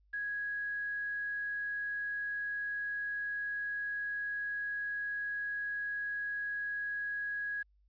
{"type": "tone with quantisation", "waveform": "sine", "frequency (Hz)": 1661.2, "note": "G#6", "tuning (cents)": 0, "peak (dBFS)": -34, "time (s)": [0.13, 7.63], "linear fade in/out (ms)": 10, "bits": 10, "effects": ["added 50 Hz sine -65 dBFS peak until 7.88 s", "resampled to 11025 Hz"]}